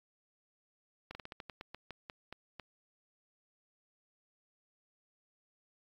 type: slowing click train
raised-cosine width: 0.3 ms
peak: -28 dBFS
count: 13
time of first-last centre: 1.11-2.597 s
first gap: 40 ms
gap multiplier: 1.19
effects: AAC 64 kbps